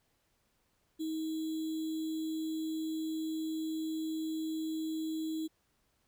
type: tone with sample-and-hold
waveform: sine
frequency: 317.2 Hz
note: D#4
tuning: 33 cents sharp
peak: -33 dBFS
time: 0.99-5.48 s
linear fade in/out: 20 ms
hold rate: 3675 Hz
effects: pink hiss -75 dBFS RMS until 6.07 s